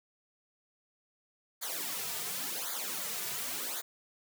white noise with flanger, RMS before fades -37 dBFS, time 1.61-3.82 s, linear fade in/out 20 ms, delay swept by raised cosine 0.36 to 3.76 ms, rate 0.91 Hz, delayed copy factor -0.95, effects high-pass 150 Hz 12 dB/octave

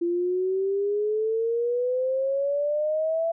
sine exponential sweep, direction up, 340.6 to 670 Hz, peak -22 dBFS, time 0.01-3.32 s, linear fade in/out 10 ms, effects none

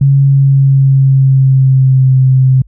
sine tone with pitch glide, 138.1 to 130.88 Hz, C#3 to C3, -6 to +1 cents, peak -4 dBFS, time 0.01-2.62 s, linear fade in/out 5 ms, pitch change -93 cents, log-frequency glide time 0.23-2.15 s, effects added 50 Hz sine -37 dBFS peak until 2.67 s

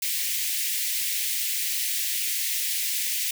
white high-pass noise, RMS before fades -27 dBFS, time 0.02-3.31 s, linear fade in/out 5 ms, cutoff 1900 Hz, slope 48 dB/octave, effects none

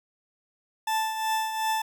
40% pulse tone with tremolo, 880 Hz, A5, in tune, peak -22 dBFS, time 0.87-1.82 s, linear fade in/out 5 ms, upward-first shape triangle, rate 2.7 Hz, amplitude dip 60%, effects none

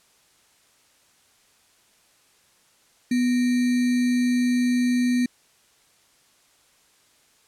sine tone with sample-and-hold, 246.9 Hz, B3, in tune, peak -18 dBFS, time 3.11-5.26 s, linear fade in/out 5 ms, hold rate 2100 Hz, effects white hiss -60 dBFS RMS until 7.47 s + low-pass 10000 Hz 12 dB/octave

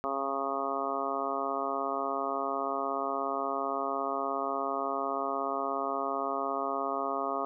harmonic tone, 137.2 Hz, C#3, 17 cents flat, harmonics 2 / 3 / 4 / 5 / 6 / 7 / 8 / 9, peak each -40 / -38 / -39 / -35 / -41 / -41 / -36 / -36 dBFS, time 0.04-7.45 s, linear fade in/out 0 ms, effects none

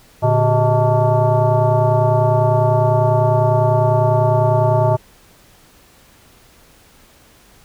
sine tone with frequency modulation, 372 Hz, F#4, 9 cents sharp, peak -11 dBFS, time 0.22-4.97 s, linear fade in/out 20 ms, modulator 258 Hz, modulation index 2, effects pink hiss -49 dBFS RMS until 7.64 s

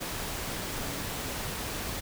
sine tone in noise, 277.2 Hz, C#4, in tune, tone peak -44 dBFS, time 0.77-1.07 s, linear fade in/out 20 ms, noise pink, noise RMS -35 dBFS, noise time 0-2.01 s, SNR -12 dB, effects none

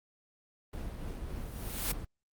brown noise with tremolo, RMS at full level -38 dBFS, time 0.73-2.05 s, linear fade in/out 5 ms, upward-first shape sine, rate 3.5 Hz, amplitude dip 30%
white noise with exponential growth, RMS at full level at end -31 dBFS, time 1.27-1.92 s, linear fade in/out 5 ms, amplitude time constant 140 ms
effects Opus 32 kbps

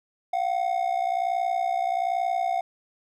triangle ring-modulated tone, 726 Hz, F#5, 33 cents flat, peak -18 dBFS, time 0.33-2.61 s, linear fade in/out 5 ms, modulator 30.6 Hz, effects none

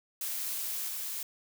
blue noise with level steps, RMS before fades -35 / -37 dBFS, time 0.21-1.23 s, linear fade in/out 2 ms, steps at 0.87 s, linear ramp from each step 20 ms, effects none

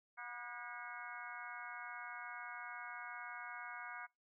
harmonic tone with a mistuned harmonic, 242.4 Hz, B3, 32 cents flat, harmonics 3 / 4 / 5 / 6 / 7 / 8 / 9, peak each -55 / -53 / -53 / -51 / -53 / -61 / -53 dBFS, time 0.17-4.07 s, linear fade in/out 20 ms, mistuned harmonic 7, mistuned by -80 cents, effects noise-tail reverb RT60 0.2 s tail -24 dB re dry

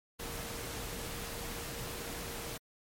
sine tone in noise, 467.3 Hz, A#4, 4 cents sharp, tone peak -49 dBFS, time 0.19-2.58 s, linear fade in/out 10 ms, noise pink, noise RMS -41 dBFS, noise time 0.19-2.58 s, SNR -11 dB, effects MP3 64 kbps

